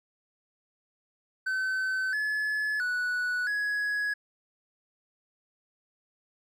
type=tone with pitch steps; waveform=triangle; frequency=1527 / 1713 / 1476 / 1674 Hz; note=G6 / A6 / F#6 / G#6; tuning=-46 / -47 / -5 / +13 cents; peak=-25 dBFS; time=1.46-4.14 s; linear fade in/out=10 ms; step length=670 ms; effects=none